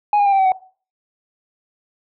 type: tone with pitch steps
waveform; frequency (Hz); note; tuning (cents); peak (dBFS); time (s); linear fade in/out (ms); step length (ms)
sine; 830.6 / 813.5 / 796.8 / 780.4 / 764.3 / 748.6; G#5 / G#5 / G5 / G5 / G5 / F#5; 0 / -36 / +28 / -8 / -44 / +20; -9; 0.13-0.52; 2; 65
effects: noise-tail reverb RT60 0.4 s tail -20 dB re dry + tanh soft clip ceiling -11 dBFS